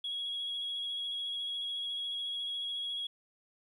sine tone with vibrato, 3322 Hz, G#7, in tune, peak -33 dBFS, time 0.04-3.07 s, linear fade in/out 5 ms, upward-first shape sine, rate 14 Hz, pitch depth 16 cents each way, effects tanh soft clip ceiling -30 dBFS + 12-bit

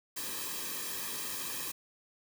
white noise with comb filter, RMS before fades -38 dBFS, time 0.16-1.72 s, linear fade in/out 10 ms, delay 1.4 ms, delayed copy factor -0.8, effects none

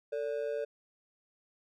triangle ring-modulated tone, 512 Hz, C5, 38 cents flat, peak -27 dBFS, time 0.12-0.65 s, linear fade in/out 10 ms, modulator 65.1 Hz, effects none

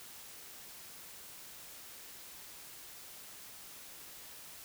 silence, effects white hiss -51 dBFS RMS until 4.64 s

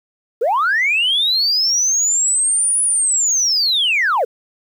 sine linear two-way sweep, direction up then down, 415.1 to 9920 to 415.1 Hz, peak -12 dBFS, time 0.41-4.25 s, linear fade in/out 10 ms, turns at 2.82 s, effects tanh soft clip ceiling -10 dBFS + 8-bit

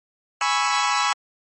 sawtooth chord, C# minor seventh, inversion second, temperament equal, 830.6 / 987.8 / 1108.7 / 1318.5 Hz, G#5 / B5 / C#6 / E6, 0 / 0 / 0 / 0 cents, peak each -21 dBFS, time 0.41-1.13 s, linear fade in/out 2 ms, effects MP3 32 kbps

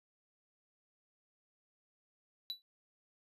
triangle tone with exponential decay, 3951 Hz, B7, in tune, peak -32 dBFS, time 2.5-2.62 s, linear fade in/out 0 ms, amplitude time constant 24 ms, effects resampled to 32000 Hz

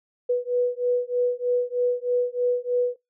sine beating tone pair, 489.8 / 493 Hz, B4 / B4, -14 / -3 cents, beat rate 3.2 Hz, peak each -24 dBFS, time 0.29-2.96 s, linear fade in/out 10 ms, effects noise-tail reverb RT60 0.2 s tail -23 dB re dry

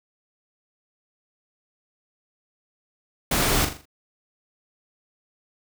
pink noise with echo, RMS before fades -22 dBFS, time 3.31-3.65 s, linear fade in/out 5 ms, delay 41 ms, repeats 5, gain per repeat -7 dB, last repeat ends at 3.855 s, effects none

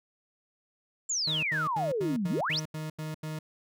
sine exponential two-way sweep, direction down then up, 7459 to 161.5 to 6300 Hz, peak -27 dBFS, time 1.09-2.6 s, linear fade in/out 10 ms, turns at 2.29 s
40% pulse tone bursts, 155.56 Hz, D#3, in tune, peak -33 dBFS, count 9, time 1.27-3.39 s, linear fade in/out 5 ms, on 160 ms, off 85 ms
effects none

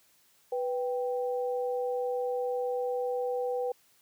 sine tone pair together, 493.9 / 784 Hz, B4 / G5, 0 / 0 cents, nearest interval minor sixth, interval 800 cents, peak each -29 / -36 dBFS, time 0.52-3.72 s, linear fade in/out 5 ms, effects white hiss -65 dBFS RMS until 4.01 s + high-pass 80 Hz 12 dB/octave

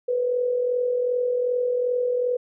sine tone with amplitude modulation, 493.9 Hz, B4, in tune, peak -18 dBFS, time 0.08-2.37 s, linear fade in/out 10 ms, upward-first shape sine, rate 42.6 Hz, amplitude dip 50%, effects none

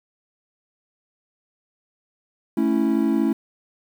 triangle chord, A major, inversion none, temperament equal, 220 / 277.2 / 329.6 Hz, A3 / C#4 / E4, 0 / 0 / 0 cents, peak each -20 dBFS, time 2.57-3.33 s, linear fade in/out 5 ms, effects 8-bit

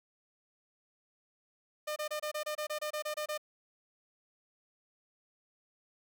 sawtooth tone bursts, 605 Hz, D#5, 49 cents flat, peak -30 dBFS, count 13, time 1.87-3.378 s, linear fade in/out 10 ms, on 92 ms, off 26 ms, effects none

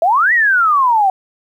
sine exponential two-way sweep, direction up then down, 634 to 1975.5 to 747 Hz, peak -9 dBFS, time 0.02-1.1 s, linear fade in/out 2 ms, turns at 0.33 s, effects 8-bit

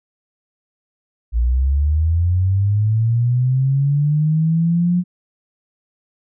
sine linear sweep, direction up, 55.9 to 180 Hz, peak -13 dBFS, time 1.32-5.04 s, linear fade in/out 50 ms, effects none

